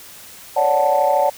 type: chord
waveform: sine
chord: D major seventh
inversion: third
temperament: equal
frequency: 554.4 / 587.3 / 740 / 880 Hz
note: C#5 / D5 / F#5 / A5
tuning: 0 / 0 / 0 / 0 cents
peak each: -19 / -18 / -18 / -18 dBFS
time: 0.56-1.3 s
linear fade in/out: 10 ms
effects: tanh soft clip ceiling -5 dBFS + white hiss -40 dBFS RMS until 1.37 s